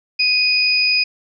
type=tone pair together; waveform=sine; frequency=2488 / 4976 Hz; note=D#7 / D#8; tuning=-1 / -1 cents; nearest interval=octave; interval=1200 cents; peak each=-16 dBFS; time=0.19-1.04 s; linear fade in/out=10 ms; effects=none